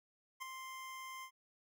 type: tone with ADSR envelope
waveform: 25% pulse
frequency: 1047 Hz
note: C6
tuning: 1 cent sharp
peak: -36 dBFS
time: 0.4-1.31 s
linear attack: 23 ms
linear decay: 8 ms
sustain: -6 dB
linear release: 77 ms
effects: none